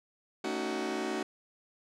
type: chord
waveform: sawtooth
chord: D# half-diminished seventh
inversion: second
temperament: just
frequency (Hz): 224 / 280 / 311.1 / 373.4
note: A3 / C#4 / D#4 / F#4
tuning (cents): +31 / +18 / 0 / +16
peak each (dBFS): -35 / -35 / -34 / -31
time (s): 0.44-1.23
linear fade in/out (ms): 5
effects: low-pass 7000 Hz 12 dB/octave